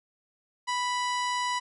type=harmonic tone with a mistuned harmonic; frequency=987.8 Hz; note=B5; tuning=in tune; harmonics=1 / 2 / 3 / 4 / 5 / 6 / 7 / 8 / 10; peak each=-28 / -34 / -38 / -40 / -42 / -44 / -45 / -46 / -48 dBFS; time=0.67-1.6 s; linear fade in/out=20 ms; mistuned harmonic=6; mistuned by=-63 cents; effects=none